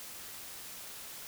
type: silence
effects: white hiss -46 dBFS RMS until 1.27 s